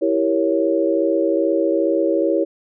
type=chord; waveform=sine; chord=E diminished seventh; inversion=none; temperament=equal; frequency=329.6 / 392 / 466.2 / 554.4 Hz; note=E4 / G4 / Bb4 / Db5; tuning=0 / 0 / 0 / 0 cents; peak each=-19 / -22 / -23 / -20 dBFS; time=0.01-2.45 s; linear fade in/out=20 ms; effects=none